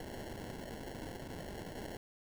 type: noise with sample-and-hold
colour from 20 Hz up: white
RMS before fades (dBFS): -45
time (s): 0-1.97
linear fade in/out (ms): 2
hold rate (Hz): 1225
effects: none